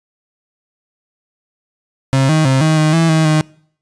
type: tone with pitch steps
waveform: 35% pulse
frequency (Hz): 134.2 / 156.8 / 132.8 / 157.3 / 154.8 / 164.6 / 158.8 / 154.8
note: C3 / D#3 / C3 / D#3 / D#3 / E3 / D#3 / D#3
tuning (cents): +44 / +14 / +26 / +19 / -9 / -2 / +36 / -9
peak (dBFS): -8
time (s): 2.13-3.41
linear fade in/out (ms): 0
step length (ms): 160
effects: noise-tail reverb RT60 0.6 s tail -25 dB re dry + resampled to 22050 Hz